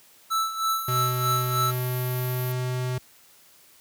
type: tone with tremolo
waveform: square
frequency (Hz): 1318.5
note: E6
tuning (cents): 0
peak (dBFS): -22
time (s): 0.3-1.72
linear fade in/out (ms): 20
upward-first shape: sine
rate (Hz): 3.2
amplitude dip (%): 70
type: band-pass noise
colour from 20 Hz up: white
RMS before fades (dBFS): -38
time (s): 0.69-2.52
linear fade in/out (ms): 2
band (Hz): 11000 to 15000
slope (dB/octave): 96
type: tone with pitch glide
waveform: square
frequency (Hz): 125.3 to 126.39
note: B2 to B2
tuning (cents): +25 to +40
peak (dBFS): -26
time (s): 0.88-2.98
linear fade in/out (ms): 2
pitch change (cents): +15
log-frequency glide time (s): 1.32-2.82
effects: white hiss -55 dBFS RMS until 3.8 s + high-pass 60 Hz 12 dB/octave